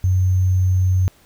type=tone with sample-and-hold; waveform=sine; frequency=92.5 Hz; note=F#2; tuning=in tune; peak=-13 dBFS; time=0.04-1.08 s; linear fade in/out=0 ms; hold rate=6300 Hz; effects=pink hiss -53 dBFS RMS until 1.25 s